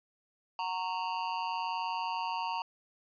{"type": "tone with amplitude modulation", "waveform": "square", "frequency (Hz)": 923, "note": "A#5", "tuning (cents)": -17, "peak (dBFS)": -29, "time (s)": [0.59, 2.62], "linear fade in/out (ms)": 2, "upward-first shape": "sine", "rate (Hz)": 181, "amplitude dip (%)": 85, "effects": ["resampled to 11025 Hz"]}